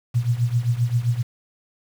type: tone with tremolo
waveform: sine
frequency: 119.7 Hz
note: A#2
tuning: 46 cents sharp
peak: -14 dBFS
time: 0.14-1.23 s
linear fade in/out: 20 ms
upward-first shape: triangle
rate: 7.6 Hz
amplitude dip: 90%
effects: 7-bit